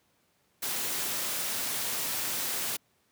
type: noise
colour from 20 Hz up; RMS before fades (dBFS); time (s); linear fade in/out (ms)
white; -32; 0.62-2.77; 10
effects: pink hiss -70 dBFS RMS until 3.11 s + high-pass 100 Hz 12 dB/octave